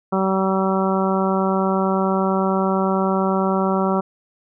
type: harmonic tone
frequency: 191.1 Hz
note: G3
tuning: 44 cents flat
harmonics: 1 / 2 / 3 / 4 / 5 / 6 / 7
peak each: -20 / -23 / -25 / -26 / -27 / -28 / -28 dBFS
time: 0.12-4.01 s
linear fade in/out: 10 ms
effects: none